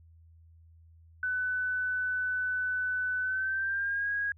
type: tone with pitch glide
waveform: sine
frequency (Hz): 1500 to 1645.2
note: F#6 to G#6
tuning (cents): +23 to -17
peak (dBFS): -28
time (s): 1.23-4.32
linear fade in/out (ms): 2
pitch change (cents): +160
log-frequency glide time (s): 3.19-4.1
effects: added 82 Hz sine -54 dBFS peak until 4.37 s